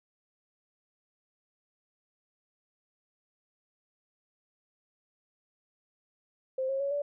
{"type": "tone with pitch steps", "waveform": "sine", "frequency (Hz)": [523.3, 540.5, 558.3, 576.6], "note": ["C5", "C#5", "C#5", "D5"], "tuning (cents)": [0, -44, 12, -32], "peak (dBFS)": -28, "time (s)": [6.58, 7.02], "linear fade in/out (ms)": 5, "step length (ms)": 110, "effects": []}